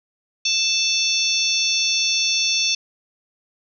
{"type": "harmonic tone with a mistuned harmonic", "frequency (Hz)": 880, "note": "A5", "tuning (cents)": 0, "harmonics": [3, 4, 5, 6, 7], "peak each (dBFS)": [-24, -24, -24, -24, -24], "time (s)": [0.45, 2.75], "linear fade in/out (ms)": 5, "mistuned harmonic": 6, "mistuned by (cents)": 66, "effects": []}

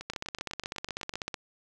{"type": "two click trains", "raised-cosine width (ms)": 0.2, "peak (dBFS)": [-16, -22], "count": [21, 10], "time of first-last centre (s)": [[0.1, 1.342], [0.01, 1.138]], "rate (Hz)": [16.1, 7.98], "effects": []}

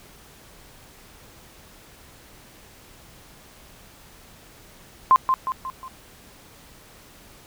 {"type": "tone with echo", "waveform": "sine", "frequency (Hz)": 1046.5, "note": "C6", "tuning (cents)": 0, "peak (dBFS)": -10, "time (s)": [5.11, 5.16], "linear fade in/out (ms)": 0, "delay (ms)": 180, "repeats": 4, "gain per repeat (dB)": -6, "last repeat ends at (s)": 5.88, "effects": ["pink hiss -49 dBFS RMS until 7.46 s"]}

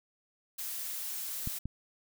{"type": "noise", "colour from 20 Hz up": "blue", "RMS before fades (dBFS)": -38, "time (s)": [0.58, 1.59], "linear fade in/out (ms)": 10}
{"type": "clicks", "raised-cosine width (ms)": 5, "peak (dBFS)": -23, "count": 2, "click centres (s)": [1.474, 1.656]}
{"effects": []}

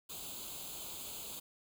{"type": "noise with comb filter", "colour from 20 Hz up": "white", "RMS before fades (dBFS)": -45, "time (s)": [0.09, 1.4], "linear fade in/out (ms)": 10, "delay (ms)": 0.27, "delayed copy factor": 0.85, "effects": []}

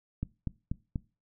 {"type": "click train", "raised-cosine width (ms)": 5, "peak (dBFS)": -19, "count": 4, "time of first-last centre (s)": [0.23, 0.958], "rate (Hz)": 4.12, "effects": ["noise-tail reverb RT60 0.3 s tail -21 dB re dry"]}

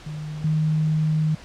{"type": "tone pair in turn", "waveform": "sine", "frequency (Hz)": [152.5, 155.61], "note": ["D#3", "D#3"], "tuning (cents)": [-34, 1], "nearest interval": "unison", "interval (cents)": 35, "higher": "second", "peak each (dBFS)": [-29, -18], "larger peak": "second", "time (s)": [[0.06, 0.44], [0.44, 1.35]], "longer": "second", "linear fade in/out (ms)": 5, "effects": ["pink hiss -44 dBFS RMS until 1.44 s", "low-pass 6000 Hz 12 dB/octave"]}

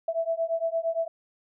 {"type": "beating tone pair", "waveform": "sine", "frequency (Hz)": [656, 664.7], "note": ["E5", "E5"], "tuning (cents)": [-9, 14], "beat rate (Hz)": 8.7, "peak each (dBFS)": -28, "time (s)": [0.08, 1.08], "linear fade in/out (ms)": 5, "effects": []}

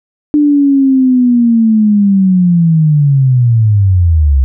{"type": "linear sweep", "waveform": "sine", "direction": "down", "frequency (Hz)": [298.9, 64], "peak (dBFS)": -5, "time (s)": [0.34, 4.44], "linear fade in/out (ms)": 0, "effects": []}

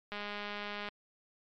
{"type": "click train", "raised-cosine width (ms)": 0.3, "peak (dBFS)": -24, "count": 159, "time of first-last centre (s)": [0.12, 0.887], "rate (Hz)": 206, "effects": ["low-pass 5000 Hz 12 dB/octave", "MP3 64 kbps"]}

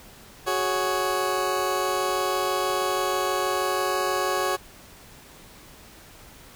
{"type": "chord", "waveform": "20% pulse", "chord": "F# suspended second", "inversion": "none", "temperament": "just", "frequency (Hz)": [370, 416.2, 555], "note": ["F#4", "G#4", "C#5"], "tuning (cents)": [0, 4, 2], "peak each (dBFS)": [-22, -25, -23], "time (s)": [0.46, 4.57], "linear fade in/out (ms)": 20, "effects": ["pink hiss -48 dBFS RMS until 6.55 s"]}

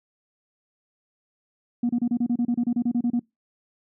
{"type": "tone bursts", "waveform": "sine", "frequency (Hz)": 239.8, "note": "A#3", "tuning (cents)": 49, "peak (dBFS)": -18, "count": 15, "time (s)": [1.83, 3.195], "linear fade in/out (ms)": 5, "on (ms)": 63, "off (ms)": 30, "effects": ["noise-tail reverb RT60 0.2 s tail -25 dB re dry", "tanh soft clip ceiling -17 dBFS"]}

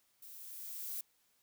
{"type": "noise with level ramp", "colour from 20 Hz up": "violet", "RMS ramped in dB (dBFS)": [-53, -40], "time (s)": [0.22, 1.01], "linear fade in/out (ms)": 5, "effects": ["white hiss -74 dBFS RMS until 1.42 s"]}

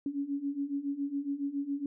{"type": "beating tone pair", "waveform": "sine", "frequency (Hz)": [277.2, 284.4], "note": ["C#4", "C#4"], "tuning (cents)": [0, 45], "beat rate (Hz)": 7.2, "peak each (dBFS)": [-36, -33], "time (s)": [0.06, 1.86], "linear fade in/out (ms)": 2, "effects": []}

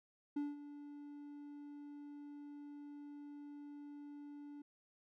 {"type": "tone with ADSR envelope", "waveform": "triangle", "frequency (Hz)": 290, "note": "D4", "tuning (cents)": -22, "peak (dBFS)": -33, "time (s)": [0.36, 4.62], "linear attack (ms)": 8, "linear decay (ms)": 190, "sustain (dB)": -14, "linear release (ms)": 5, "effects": []}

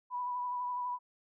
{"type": "tone with vibrato", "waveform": "sine", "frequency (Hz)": 986, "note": "B5", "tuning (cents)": -3, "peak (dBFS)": -33, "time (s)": [0.1, 0.99], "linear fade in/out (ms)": 50, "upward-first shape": "sine", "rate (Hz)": 12, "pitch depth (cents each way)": 22, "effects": []}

